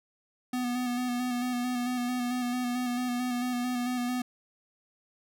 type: tone with vibrato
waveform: square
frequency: 246.9 Hz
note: B3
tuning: in tune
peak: -29 dBFS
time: 0.53-4.22 s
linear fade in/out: 5 ms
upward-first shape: square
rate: 4.5 Hz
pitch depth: 22 cents each way
effects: none